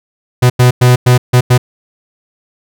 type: tone bursts at uneven times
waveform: 45% pulse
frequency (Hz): 124.5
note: B2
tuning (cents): +14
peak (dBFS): -4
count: 6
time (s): 0.42-0.5 / 0.59-0.71 / 0.81-0.96 / 1.06-1.18 / 1.33-1.41 / 1.5-1.58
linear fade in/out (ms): 10
effects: none